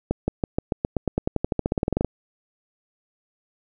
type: accelerating click train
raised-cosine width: 2 ms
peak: -8 dBFS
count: 23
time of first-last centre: 0.11-2.047 s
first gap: 170 ms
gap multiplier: 0.93
effects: none